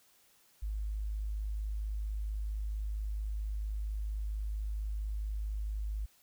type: tone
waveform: sine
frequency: 52.2 Hz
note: G#1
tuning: 10 cents sharp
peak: -33 dBFS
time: 0.62-6.06 s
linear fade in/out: 10 ms
effects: white hiss -66 dBFS RMS until 6.22 s